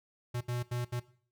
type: tone bursts at uneven times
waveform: square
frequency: 121.9 Hz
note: B2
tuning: 22 cents flat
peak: -33 dBFS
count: 4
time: 0.34-0.41 / 0.48-0.63 / 0.71-0.85 / 0.92-1 s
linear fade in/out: 10 ms
effects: noise-tail reverb RT60 0.5 s tail -18 dB re dry